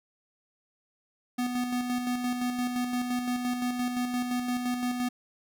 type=tone with tremolo; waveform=square; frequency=246.9 Hz; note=B3; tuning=in tune; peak=-27 dBFS; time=1.38-5.09 s; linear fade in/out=10 ms; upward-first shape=square; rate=5.8 Hz; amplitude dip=40%; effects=none